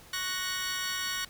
15% pulse chord, F# major, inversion second, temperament equal, 1108.7 / 1480 / 1864.7 Hz, C#6 / F#6 / A#6, 0 / 0 / 0 cents, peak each -31 / -28 / -29 dBFS, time 0.13-1.25 s, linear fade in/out 5 ms, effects pink hiss -53 dBFS RMS until 1.29 s

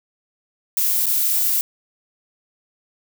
violet noise with dropouts, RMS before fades -19 dBFS, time 0.77-1.61 s, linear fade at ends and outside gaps 1 ms, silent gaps 1.058-1.066 s, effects none

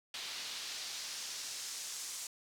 pink noise with band-pass filter sweep, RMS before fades -43 dBFS, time 0.14-2.27 s, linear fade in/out 2 ms, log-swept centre 3800 to 7300 Hz, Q 1.4, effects none

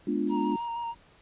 sine chord, G# diminished seventh, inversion none, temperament equal with one note detuned, 211.9 / 246.9 / 293.7 / 349.2 Hz, G#3 / B3 / D4 / F4, +35 / 0 / 0 / 0 cents, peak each -31 / -32 / -29 / -32 dBFS, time 0.07-0.56 s, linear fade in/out 5 ms
violet noise, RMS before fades -43 dBFS, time 0.26-0.66 s, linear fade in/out 10 ms
triangle tone with vibrato, 936 Hz, A#5, 7 cents sharp, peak -29 dBFS, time 0.29-0.95 s, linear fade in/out 50 ms, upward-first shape square, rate 6.4 Hz, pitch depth 16 cents each way
effects pink hiss -58 dBFS RMS until 1.21 s + resampled to 8000 Hz

